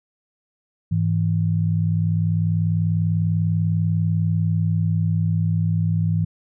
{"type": "tone pair together", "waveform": "sine", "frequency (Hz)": [102.5, 162.71], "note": ["G#2", "E3"], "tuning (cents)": [-22, -22], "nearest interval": "minor sixth", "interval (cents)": 800, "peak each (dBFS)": -20, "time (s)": [0.91, 6.25], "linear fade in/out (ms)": 10, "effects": []}